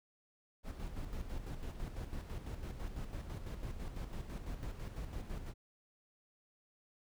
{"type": "noise with tremolo", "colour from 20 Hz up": "brown", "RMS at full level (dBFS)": -41, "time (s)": [0.63, 5.54], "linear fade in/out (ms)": 50, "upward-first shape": "square", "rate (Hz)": 6, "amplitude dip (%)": 50, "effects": []}